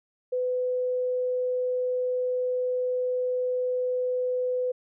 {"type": "tone", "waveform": "sine", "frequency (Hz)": 502, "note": "B4", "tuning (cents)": 28, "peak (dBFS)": -24, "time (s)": [0.32, 4.72], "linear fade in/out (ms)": 10, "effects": []}